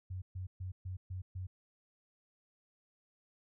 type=tone bursts; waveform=sine; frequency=92.5 Hz; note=F#2; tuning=in tune; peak=-38 dBFS; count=6; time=0.1-1.47 s; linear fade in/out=10 ms; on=120 ms; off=130 ms; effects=none